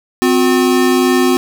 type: tone pair together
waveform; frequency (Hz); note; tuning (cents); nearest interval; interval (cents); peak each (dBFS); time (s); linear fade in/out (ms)
square; 257.6 / 360; C4 / F#4; -27 / -47; tritone; 580; -13; 0.22-1.37; 0
effects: none